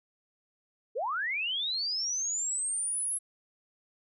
sine linear sweep, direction up, 399 to 10910 Hz, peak -29 dBFS, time 0.95-3.19 s, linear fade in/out 20 ms, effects none

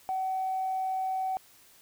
sine tone, 757 Hz, F#5, 39 cents sharp, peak -27 dBFS, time 0.09-1.37 s, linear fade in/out 0 ms, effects tanh soft clip ceiling -23 dBFS + white hiss -58 dBFS RMS until 1.81 s

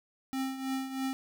square tone with tremolo, 265.2 Hz, C4, 23 cents sharp, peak -30 dBFS, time 0.33-1.13 s, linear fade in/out 0 ms, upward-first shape triangle, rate 3.1 Hz, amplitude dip 70%, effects none

